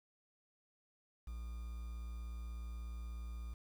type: tone with quantisation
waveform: triangle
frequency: 58.27 Hz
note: A#1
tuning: in tune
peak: -40 dBFS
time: 1.27-3.54 s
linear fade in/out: 5 ms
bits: 10
effects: none